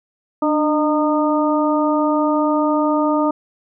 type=harmonic tone with a mistuned harmonic; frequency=305.8 Hz; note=D#4; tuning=30 cents flat; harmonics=1 / 2 / 3 / 4; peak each=-17 / -20 / -22 / -23 dBFS; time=0.42-3.31 s; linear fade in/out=5 ms; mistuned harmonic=1; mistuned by=-47 cents; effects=none